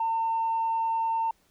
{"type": "tone", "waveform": "sine", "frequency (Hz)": 905, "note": "A5", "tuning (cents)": 48, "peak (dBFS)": -23, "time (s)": [0, 1.31], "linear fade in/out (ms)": 5, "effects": ["tanh soft clip ceiling -20 dBFS", "pink hiss -66 dBFS RMS until 1.5 s"]}